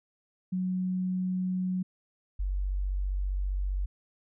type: tone pair in turn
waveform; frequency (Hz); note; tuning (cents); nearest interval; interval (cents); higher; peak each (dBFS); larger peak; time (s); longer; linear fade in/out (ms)
sine; 184.3 / 47.56; F#3 / F#1; -7 / +48; octave + major seventh; 2345; first; -27; neither; 0.52-1.83 / 2.39-3.86; second; 10
effects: none